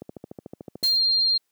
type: click train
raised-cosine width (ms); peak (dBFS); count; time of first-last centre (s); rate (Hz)
2; -22; 12; 0.02-0.829; 13.6
type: noise with exponential decay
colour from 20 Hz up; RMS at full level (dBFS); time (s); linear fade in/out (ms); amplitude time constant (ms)
blue; -29; 0.83-1.09; 5; 55
type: tone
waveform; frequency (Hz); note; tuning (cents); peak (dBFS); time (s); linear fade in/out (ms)
sine; 4196; C8; +4; -18; 0.83-1.38; 10
effects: white hiss -74 dBFS RMS until 1.51 s + high-pass 150 Hz 12 dB/octave